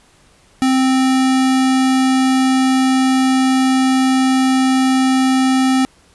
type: tone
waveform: square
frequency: 261.6 Hz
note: C4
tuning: in tune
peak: -12 dBFS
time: 0.62-5.85 s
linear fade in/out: 0 ms
effects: pink hiss -51 dBFS RMS until 6.14 s + resampled to 24000 Hz